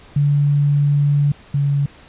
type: tone pair in turn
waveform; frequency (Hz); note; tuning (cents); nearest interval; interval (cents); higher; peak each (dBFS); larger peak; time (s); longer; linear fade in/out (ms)
sine; 144.1 / 141.71; D3 / C#3; -33 / +39; unison; 28; first; -12 / -14; first; 0.16-1.32 / 1.54-1.86; first; 5
effects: pink hiss -45 dBFS RMS until 2.08 s + resampled to 8000 Hz